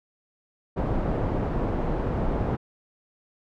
pink low-pass noise, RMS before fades -26 dBFS, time 0.76-2.57 s, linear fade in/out 20 ms, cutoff 750 Hz, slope 12 dB/octave, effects none

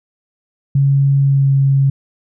sine tone with pitch glide, 138.59 to 137 Hz, C#3 to C#3, 0 to -20 cents, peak -9 dBFS, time 0.75-1.9 s, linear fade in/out 5 ms, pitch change -20 cents, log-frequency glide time 1.21-1.51 s, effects none

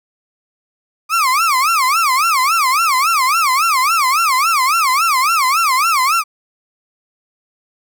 35% pulse tone with vibrato, 1178 Hz, D6, 5 cents sharp, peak -10 dBFS, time 1.09-6.24 s, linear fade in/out 50 ms, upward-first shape sine, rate 3.6 Hz, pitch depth 260 cents each way, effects none

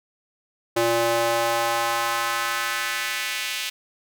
square tone with high-pass filter sweep, 116.54 Hz, A#2, in tune, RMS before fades -24 dBFS, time 0.76-3.7 s, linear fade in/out 10 ms, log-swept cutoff 420 to 2800 Hz, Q 1.6, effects none

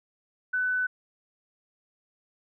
sine tone, 1500 Hz, F#6, 23 cents sharp, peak -24 dBFS, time 0.53-0.87 s, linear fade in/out 10 ms, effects none

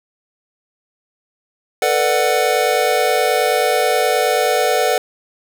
square chord, B minor seventh, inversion third, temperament just, 444.5 / 493.9 / 592.7 / 740.8 Hz, A4 / B4 / D5 / F#5, +18 / 0 / +16 / +2 cents, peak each -21 / -20 / -21 / -19 dBFS, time 1.82-4.98 s, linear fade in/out 2 ms, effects none

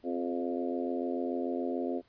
harmonic tone with a mistuned harmonic, 86.9 Hz, F2, 8 cents flat, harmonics 3 / 4 / 5 / 6 / 7 / 8, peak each -34 / -36 / -38 / -40 / -41 / -42 dBFS, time 0.03-2.02 s, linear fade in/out 50 ms, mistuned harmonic 5, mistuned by -37 cents, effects pink hiss -67 dBFS RMS until 2.08 s + resampled to 11025 Hz

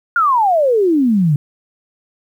sine exponential sweep, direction down, 1444 to 138.59 Hz, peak -10 dBFS, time 0.16-1.36 s, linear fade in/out 2 ms, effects 8-bit

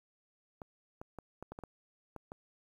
clicks, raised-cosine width 1 ms, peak -30 dBFS, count 9, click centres 0.618 / 1.015 / 1.187 / 1.426 / 1.52 / 1.589 / 1.637 / 2.163 / 2.319 s, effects 10-bit

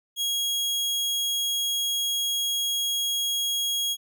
sawtooth tone, 3300 Hz, G#7, 12 cents flat, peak -21 dBFS, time 0.16-3.97 s, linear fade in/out 50 ms, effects none

